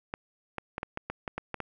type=clicks; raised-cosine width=0.5 ms; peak=-18 dBFS; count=10; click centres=0.139 / 0.583 / 0.781 / 0.831 / 0.974 / 1.1 / 1.278 / 1.38 / 1.543 / 1.603 s; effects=none